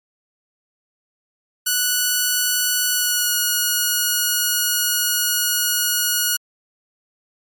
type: tone with pitch glide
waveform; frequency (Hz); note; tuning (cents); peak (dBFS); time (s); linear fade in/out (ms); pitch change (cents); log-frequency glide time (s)
5% pulse; 1477 to 1450.8; F#6 to F#6; -3 to -34; -6; 1.66-6.37; 10; -31; 2.91-3.34
effects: MP3 64 kbps